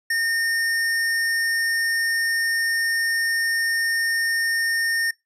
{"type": "tone with hard clipping", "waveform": "sine", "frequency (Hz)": 1827, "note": "A#6", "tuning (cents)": -35, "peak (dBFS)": -21, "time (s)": [0.1, 5.11], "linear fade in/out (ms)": 5, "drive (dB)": 18, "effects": ["noise-tail reverb RT60 0.2 s tail -24 dB re dry", "resampled to 32000 Hz"]}